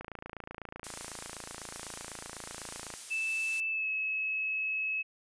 click train, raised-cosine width 0.5 ms, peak -26 dBFS, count 83, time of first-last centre 0.01-2.939 s, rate 28 Hz
blue noise with tremolo, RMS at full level -39 dBFS, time 0.84-3.6 s, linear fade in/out 0 ms, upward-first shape triangle, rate 1.2 Hz, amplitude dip 30%
sine tone with pitch glide, 2637 to 2580 Hz, E7 to E7, 0 to -38 cents, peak -30 dBFS, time 3.1-5.03 s, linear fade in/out 20 ms, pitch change -38 cents, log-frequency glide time 3.69-3.88 s
effects resampled to 22050 Hz

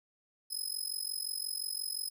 20% pulse tone with amplitude modulation, 5090 Hz, D#8, 39 cents sharp, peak -26 dBFS, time 0.5-2.1 s, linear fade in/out 20 ms, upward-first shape sine, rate 45.7 Hz, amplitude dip 90%, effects none

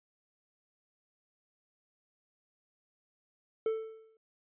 triangle tone with exponential decay, 442.9 Hz, A4, 11 cents sharp, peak -24 dBFS, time 3.66-4.17 s, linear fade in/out 2 ms, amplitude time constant 110 ms, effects resampled to 8000 Hz

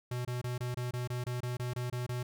square tone bursts, 123.47 Hz, B2, in tune, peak -34 dBFS, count 13, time 0.11-2.23 s, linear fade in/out 5 ms, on 140 ms, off 25 ms, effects none

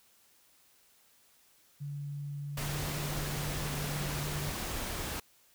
sine tone with pitch glide, 143.4 to 146.5 Hz, D3 to D3, -41 to -4 cents, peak -36 dBFS, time 1.8-4.51 s, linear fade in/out 20 ms, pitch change +37 cents, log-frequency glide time 2.55-2.85 s
pink noise, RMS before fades -37 dBFS, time 2.57-5.2 s, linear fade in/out 5 ms
effects white hiss -65 dBFS RMS until 5.54 s

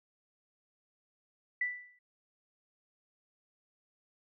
sine tone with exponential decay, 1975.5 Hz, B6, in tune, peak -27 dBFS, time 1.61-1.99 s, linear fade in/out 5 ms, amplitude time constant 82 ms, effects none

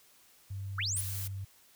sine tone with pitch glide, 98 to 97.38 Hz, G2 to G2, 0 to -11 cents, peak -36 dBFS, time 0.5-1.45 s, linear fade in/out 10 ms, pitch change -11 cents, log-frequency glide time 0.72-1.22 s
sine linear sweep, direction up, 1108.7 to 10370 Hz, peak -31 dBFS, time 0.78-1.01 s, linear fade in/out 5 ms
blue noise, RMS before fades -40 dBFS, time 0.96-1.28 s, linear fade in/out 10 ms
effects white hiss -62 dBFS RMS until 1.75 s

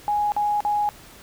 sine tone bursts, 830.6 Hz, G#5, in tune, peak -19 dBFS, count 3, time 0.08-0.89 s, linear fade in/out 0 ms, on 240 ms, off 45 ms, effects pink hiss -46 dBFS RMS until 1.22 s

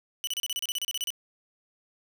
sawtooth tone bursts, 2969 Hz, F#7, 5 cents sharp, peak -25 dBFS, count 14, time 0.24-1.104 s, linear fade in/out 0 ms, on 32 ms, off 32 ms, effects none

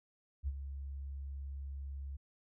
sine tone with ADSR envelope, 69 Hz, C#2, 7 cents flat, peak -31 dBFS, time 0.43-2.17 s, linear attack 45 ms, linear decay 43 ms, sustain -9 dB, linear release 12 ms, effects none

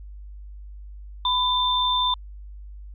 sine tone pair together, 1000 / 3564 Hz, B5 / A7, +21 / +22 cents, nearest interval octave + minor seventh, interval 2201 cents, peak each -22 dBFS, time 1.25-2.14 s, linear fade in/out 2 ms, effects added 50 Hz sine -37 dBFS peak until 2.94 s

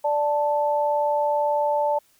sine tone pair together, 587.3 / 880 Hz, D5 / A5, 0 / 0 cents, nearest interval perfect fifth, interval 700 cents, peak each -22 dBFS, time 0.04-1.99 s, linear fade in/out 10 ms, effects white hiss -61 dBFS RMS until 2.19 s

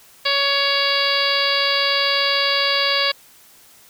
harmonic tone with a mistuned harmonic, 559 Hz, C#5, 14 cents sharp, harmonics 1 / 2 / 3 / 4 / 5 / 6 / 7 / 8 / 9, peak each -25 / -25 / -25 / -25 / -25 / -25 / -25 / -25 / -25 dBFS, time 0.25-3.12 s, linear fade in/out 10 ms, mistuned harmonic 9, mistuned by -70 cents, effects white hiss -49 dBFS RMS until 3.89 s

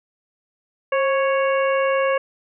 harmonic tone with a mistuned harmonic, 554.4 Hz, C#5, in tune, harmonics 1 / 2 / 3 / 4 / 5, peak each -18 / -24 / -28 / -30 / -32 dBFS, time 0.92-2.18 s, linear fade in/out 5 ms, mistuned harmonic 1, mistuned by -55 cents, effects none

